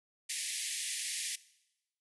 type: band-pass noise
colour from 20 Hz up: white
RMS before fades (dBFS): -38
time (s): 0.29-1.36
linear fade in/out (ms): 10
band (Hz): 1800 to 11000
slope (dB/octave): 96
effects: noise-tail reverb RT60 0.9 s tail -19 dB re dry